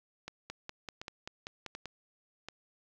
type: two click trains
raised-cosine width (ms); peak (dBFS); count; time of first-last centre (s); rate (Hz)
0.2; -24 / -23; 4 / 8; 0.28-2.486 / 0.5-1.857; 1.36 / 5.16
effects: low-pass 7000 Hz 12 dB/octave + 9-bit